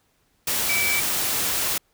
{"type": "tone in noise", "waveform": "sine", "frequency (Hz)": 2305, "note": "D7", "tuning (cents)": -33, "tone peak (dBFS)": -22, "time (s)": [0.69, 1], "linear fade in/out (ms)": 5, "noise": "white", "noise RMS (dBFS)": -24, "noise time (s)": [0.47, 1.78], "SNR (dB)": -1, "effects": ["pink hiss -66 dBFS RMS until 1.93 s"]}